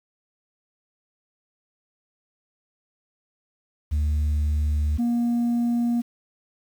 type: tone pair in turn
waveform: sine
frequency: 74.8 / 237.5 Hz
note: D2 / A#3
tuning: +32 / +33 cents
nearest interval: octave + minor sixth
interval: 2001 cents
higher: second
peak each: -17 dBFS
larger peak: neither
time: 3.91-4.98 / 4.98-6.02 s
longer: first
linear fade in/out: 20 ms
effects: tanh soft clip ceiling -19 dBFS + 8-bit